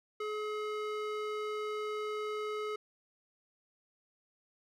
square tone with band-pass filter, 424.9 Hz, G#4, 40 cents sharp, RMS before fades -37 dBFS, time 0.2-2.76 s, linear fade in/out 5 ms, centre 1100 Hz, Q 0.64, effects none

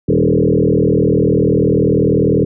sine tone with frequency modulation, 293.7 Hz, D4, in tune, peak -9 dBFS, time 0.08-2.45 s, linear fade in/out 10 ms, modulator 40.1 Hz, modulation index 4.6, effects none

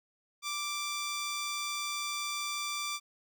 10% pulse tone, 1174.7 Hz, D6, in tune, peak -25 dBFS, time 0.42-3 s, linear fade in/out 50 ms, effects none

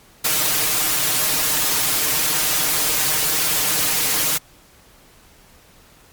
white noise with comb filter, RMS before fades -19 dBFS, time 0.24-4.38 s, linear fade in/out 10 ms, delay 6.5 ms, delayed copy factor +1, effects pink hiss -50 dBFS RMS until 6.12 s + MP3 96 kbps

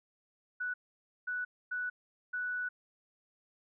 sine tone bursts at uneven times, 1480 Hz, F#6, in tune, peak -33 dBFS, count 4, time 0.6-0.74 / 1.27-1.45 / 1.71-1.9 / 2.33-2.69 s, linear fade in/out 10 ms, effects none

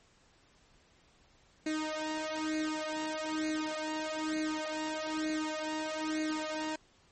sawtooth tone with flanger, 311.1 Hz, D#4, in tune, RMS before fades -35 dBFS, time 1.66-6.76 s, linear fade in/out 5 ms, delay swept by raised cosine 0.46 to 2.16 ms, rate 1.1 Hz, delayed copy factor +1, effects pink hiss -65 dBFS RMS until 7.11 s + MP3 32 kbps

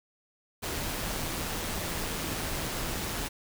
pink noise with amplitude modulation, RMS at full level -32 dBFS, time 0.62-3.29 s, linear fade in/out 20 ms, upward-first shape sine, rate 161 Hz, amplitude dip 30%, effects none

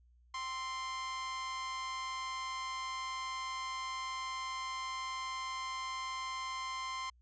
sawtooth tone with amplitude modulation, 1046.5 Hz, C6, in tune, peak -32 dBFS, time 0.34-7.1 s, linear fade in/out 5 ms, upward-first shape sine, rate 275 Hz, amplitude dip 40%, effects added 60 Hz sine -62 dBFS peak until 7.21 s + resampled to 16000 Hz

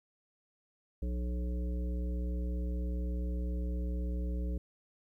harmonic tone with a mistuned harmonic, 60.5 Hz, B1, 35 cents flat, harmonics 1 / 3 / 5 / 7 / 9, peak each -32 / -42 / -46 / -49 / -51 dBFS, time 1.02-4.58 s, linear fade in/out 5 ms, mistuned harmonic 7, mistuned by +17 cents, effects 12-bit

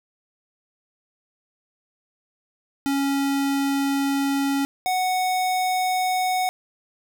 square tone pair in turn, 277.2 / 740 Hz, C#4 / F#5, 0 / 0 cents, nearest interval octave + perfect fourth, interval 1700 cents, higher second, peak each -21 dBFS, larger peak neither, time 2.86-4.65 / 4.86-6.49 s, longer first, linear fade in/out 0 ms, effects none

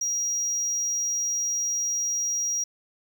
triangle tone, 5720 Hz, F8, 41 cents sharp, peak -23 dBFS, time 0.01-2.64 s, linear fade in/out 5 ms, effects 9-bit

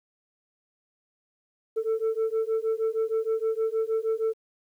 sine beating tone pair, 441.7 / 448.1 Hz, A4 / A4, +7 / +32 cents, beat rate 6.4 Hz, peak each -25 dBFS, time 1.76-4.34 s, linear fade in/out 20 ms, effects tanh soft clip ceiling -21 dBFS + 10-bit

